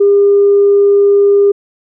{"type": "tone", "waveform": "sine", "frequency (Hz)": 402.8, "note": "G4", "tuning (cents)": 47, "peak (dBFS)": -4, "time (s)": [0, 1.52], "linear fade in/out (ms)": 10, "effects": ["tanh soft clip ceiling 0 dBFS"]}